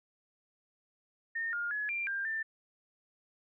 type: tone with pitch steps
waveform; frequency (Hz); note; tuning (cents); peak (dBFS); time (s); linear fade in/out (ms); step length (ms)
sine; 1828 / 1416 / 1694 / 2376 / 1594 / 1783; A#6 / F6 / G#6 / D7 / G6 / A6; -34 / +23 / +34 / +20 / +28 / +22; -32; 1.35-2.43; 10; 180
effects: none